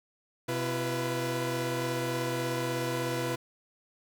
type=tone cluster; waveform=sawtooth; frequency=127.3 / 338.6 / 492.8 Hz; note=C3 / E4 / B4; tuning=-47 / +46 / -4 cents; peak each=-30 dBFS; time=0.48-3.36 s; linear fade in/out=10 ms; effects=none